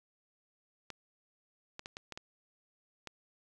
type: clicks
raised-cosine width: 0.2 ms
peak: -25 dBFS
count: 7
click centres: 0.903 / 1.794 / 1.859 / 1.969 / 2.123 / 2.175 / 3.073 s
effects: resampled to 24000 Hz